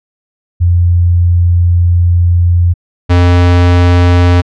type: tone pair in turn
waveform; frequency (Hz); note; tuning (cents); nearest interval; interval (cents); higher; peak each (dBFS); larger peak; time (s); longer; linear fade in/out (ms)
sine / square; 87.2 / 88.26; F2 / F2; -2 / +19; unison; 21; second; -5; neither; 0.6-2.74 / 3.09-4.42; first; 20
effects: low-pass 4000 Hz 12 dB/octave